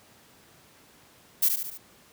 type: noise with echo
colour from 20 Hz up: violet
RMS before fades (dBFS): -21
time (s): 1.42-1.49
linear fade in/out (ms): 10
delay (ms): 72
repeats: 4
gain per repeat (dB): -5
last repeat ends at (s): 1.778
effects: pink hiss -56 dBFS RMS until 2.12 s + high-pass 100 Hz 12 dB/octave